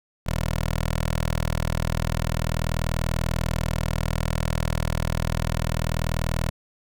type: tone with notch filter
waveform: 10% pulse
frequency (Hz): 40.3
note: E1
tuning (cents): -38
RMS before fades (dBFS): -25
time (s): 0.26-6.5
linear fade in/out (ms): 10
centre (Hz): 270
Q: 1.2
effects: none